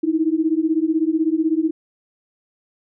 sine beating tone pair, 311.2 / 327.2 Hz, D#4 / E4, 0 / -13 cents, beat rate 16 Hz, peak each -19 dBFS, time 0.03-1.71 s, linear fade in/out 10 ms, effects none

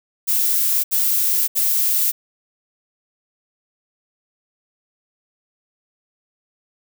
violet noise bursts, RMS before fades -18 dBFS, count 3, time 0.27-2.12 s, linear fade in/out 20 ms, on 570 ms, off 70 ms, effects none

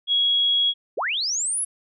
sine tone, 3322 Hz, G#7, in tune, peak -17 dBFS, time 0.07-0.74 s, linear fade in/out 50 ms
sine linear sweep, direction up, 293.7 to 11020 Hz, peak -22 dBFS, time 0.97-1.65 s, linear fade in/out 10 ms
effects none

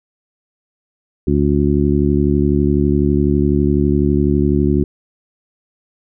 harmonic tone, 72 Hz, D2, 34 cents flat, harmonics 1 / 2 / 3 / 4 / 5, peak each -18 / -18 / -18 / -18 / -18 dBFS, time 1.27-4.84 s, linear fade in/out 5 ms, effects none

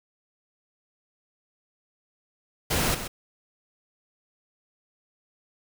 pink noise with echo, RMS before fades -25 dBFS, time 2.7-2.95 s, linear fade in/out 10 ms, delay 130 ms, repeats 1, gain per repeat -9 dB, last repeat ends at 3.08 s, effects none

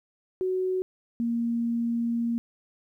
sine tone pair in turn, 371.9 / 233.8 Hz, F#4 / A#3, +9 / +5 cents, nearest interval minor sixth, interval 804 cents, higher first, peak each -24 dBFS, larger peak neither, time 0.41-0.82 / 1.2-2.38 s, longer second, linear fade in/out 0 ms, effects 11-bit

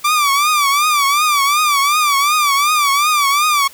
sawtooth tone with vibrato, 1169 Hz, D6, 8 cents flat, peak -8 dBFS, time 0.04-3.68 s, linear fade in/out 10 ms, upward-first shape triangle, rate 2.7 Hz, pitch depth 120 cents each way, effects white hiss -41 dBFS RMS until 3.73 s

